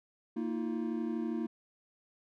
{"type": "tone cluster", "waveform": "triangle", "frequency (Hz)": [230.4, 316, 348.2], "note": ["A#3", "D#4", "F4"], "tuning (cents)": [-20, 27, -5], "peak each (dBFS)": [-33, -35, -37], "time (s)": [0.36, 1.47], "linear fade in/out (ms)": 10, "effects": []}